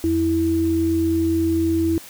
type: tone pair together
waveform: sine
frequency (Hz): 87 / 328.1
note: F2 / E4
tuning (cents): -6 / -8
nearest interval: octave + major seventh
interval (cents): 2298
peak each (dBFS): -25 / -17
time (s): 0.04-1.98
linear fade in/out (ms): 0
effects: white hiss -41 dBFS RMS until 2.09 s